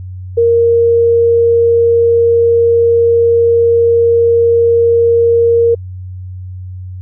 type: tone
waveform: sine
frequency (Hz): 466.2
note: A#4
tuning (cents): 0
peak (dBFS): -6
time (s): 0.37-5.75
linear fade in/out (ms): 10
effects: added 92 Hz sine -23 dBFS peak until 7.01 s